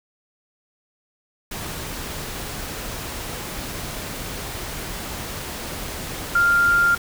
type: tone in noise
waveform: sine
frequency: 1396.9 Hz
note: F6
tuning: in tune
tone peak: -14 dBFS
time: 6.35-6.95 s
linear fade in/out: 5 ms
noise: pink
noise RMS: -31 dBFS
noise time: 1.51-6.98 s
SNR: +14 dB
effects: none